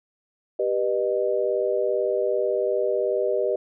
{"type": "chord", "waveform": "sine", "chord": "G augmented", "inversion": "none", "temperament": "just", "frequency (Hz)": [392, 490, 612.5], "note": ["G4", "B4", "D#5"], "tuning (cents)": [0, -14, -27], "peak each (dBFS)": -25, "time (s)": [0.59, 3.56], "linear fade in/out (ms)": 5, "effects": []}